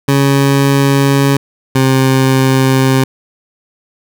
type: tone pair in turn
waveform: 20% pulse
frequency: 138.59 / 132.44 Hz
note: C#3 / C3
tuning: 0 / +21 cents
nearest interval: minor second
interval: 79 cents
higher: first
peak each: -3 dBFS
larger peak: neither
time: 0.08-1.37 / 1.75-3.04 s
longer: neither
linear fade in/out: 5 ms
effects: none